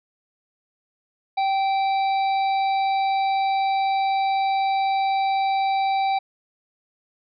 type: harmonic tone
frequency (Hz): 778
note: G5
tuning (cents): -13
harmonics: 1 / 3 / 5 / 6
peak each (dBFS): -19 / -32 / -35 / -44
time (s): 1.37-6.19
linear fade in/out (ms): 10
effects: none